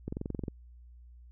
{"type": "click train", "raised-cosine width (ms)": 3, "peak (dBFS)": -22, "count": 10, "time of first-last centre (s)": [0.08, 0.482], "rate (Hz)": 22.4, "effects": ["added 60 Hz sine -50 dBFS peak until 1.31 s"]}